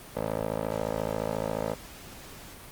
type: tone with band-pass filter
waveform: 15% pulse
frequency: 54.3 Hz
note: A1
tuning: 22 cents flat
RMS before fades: -31 dBFS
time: 0.15-1.75 s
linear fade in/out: 20 ms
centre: 590 Hz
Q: 1.7
effects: pink hiss -46 dBFS RMS until 2.71 s + Opus 32 kbps